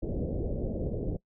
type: low-pass noise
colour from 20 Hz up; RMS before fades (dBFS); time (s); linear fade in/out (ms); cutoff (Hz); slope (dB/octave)
pink; -32; 0.02-1.17; 10; 590; 48
effects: noise-tail reverb RT60 0.1 s tail -20 dB re dry